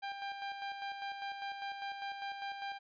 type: tone with tremolo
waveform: sawtooth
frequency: 795 Hz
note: G5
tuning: 24 cents sharp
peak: -34 dBFS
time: 0.02-2.79 s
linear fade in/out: 20 ms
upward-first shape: square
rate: 5 Hz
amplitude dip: 45%
effects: resampled to 11025 Hz